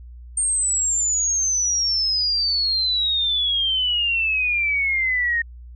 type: exponential sweep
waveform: sine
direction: down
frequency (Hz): 8740 to 1843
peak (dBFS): -18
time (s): 0.37-5.42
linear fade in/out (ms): 5
effects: added 60 Hz sine -37 dBFS peak until 5.75 s